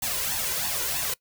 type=noise with flanger; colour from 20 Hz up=white; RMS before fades=-28 dBFS; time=0.02-1.14 s; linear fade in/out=5 ms; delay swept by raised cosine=1.1 to 2.08 ms; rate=3.1 Hz; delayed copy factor=+0.75; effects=noise-tail reverb RT60 0.1 s tail -22 dB re dry

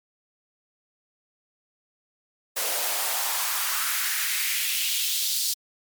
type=noise with high-pass filter sweep; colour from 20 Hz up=white; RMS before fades=-26 dBFS; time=2.56-5.54 s; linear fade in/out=10 ms; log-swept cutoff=490 to 4700 Hz; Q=2.2; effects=MP3 96 kbps

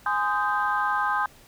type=chord; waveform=sine; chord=Ab major seventh; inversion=none; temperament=equal with one note detuned; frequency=830.6 / 1032.1 / 1244.5 / 1568 Hz; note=Ab5 / C6 / Eb6 / G6; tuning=0 / -24 / 0 / 0 cents; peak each=-27 dBFS; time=0.06-1.26 s; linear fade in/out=2 ms; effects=tanh soft clip ceiling -13 dBFS + pink hiss -53 dBFS RMS until 1.47 s

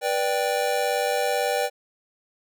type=chord; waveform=square; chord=G major; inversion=first; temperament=just; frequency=490 / 588 / 784 Hz; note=B4 / D5 / G5; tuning=-14 / +2 / 0 cents; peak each=-27 dBFS; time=0.01-1.7 s; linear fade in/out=50 ms; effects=none

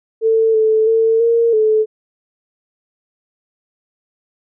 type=tone with pitch steps; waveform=sine; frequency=446.8 / 437.9 / 449.5 / 463.7 / 433.6 Hz; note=A4 / A4 / A4 / A#4 / A4; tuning=+27 / -8 / +37 / -9 / -25 cents; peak=-10 dBFS; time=0.21-1.86 s; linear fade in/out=50 ms; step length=330 ms; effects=none

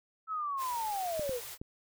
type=linear sweep; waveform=sine; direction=down; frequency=1318.5 to 453.1 Hz; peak=-32 dBFS; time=0.27-1.41 s; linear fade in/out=50 ms
type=band-stop noise; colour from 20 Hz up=white; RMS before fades=-44 dBFS; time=0.57-1.58 s; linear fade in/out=50 ms; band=140 to 370 Hz; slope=96 dB/octave
type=clicks; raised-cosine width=3 ms; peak=-28 dBFS; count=3; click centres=1.195 / 1.294 / 1.615 s
effects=none

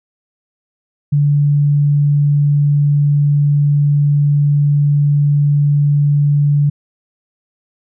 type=tone; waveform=sine; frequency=145 Hz; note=D3; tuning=22 cents flat; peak=-9 dBFS; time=1.12-6.7 s; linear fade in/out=10 ms; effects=none

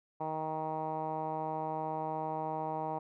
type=tone with low-pass filter; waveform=10% pulse; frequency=157.1 Hz; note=D#3; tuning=17 cents sharp; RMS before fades=-36 dBFS; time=0.2-2.99 s; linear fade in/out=10 ms; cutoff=880 Hz; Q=4.2; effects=none

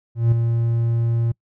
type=tone with ADSR envelope; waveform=triangle; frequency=116.3 Hz; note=A#2; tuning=4 cents flat; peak=-9 dBFS; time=0.15-1.32 s; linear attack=170 ms; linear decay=5 ms; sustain=-6 dB; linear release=8 ms; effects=noise-tail reverb RT60 0.1 s tail -26 dB re dry

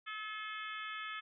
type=harmonic tone with a mistuned harmonic; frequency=430 Hz; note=A4; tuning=40 cents flat; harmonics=3 / 4 / 5 / 6 / 7 / 8; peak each=-44 / -46 / -48 / -50 / -51 / -52 dBFS; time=0.06-1.21 s; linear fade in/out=20 ms; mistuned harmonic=7; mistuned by=+44 cents; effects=none

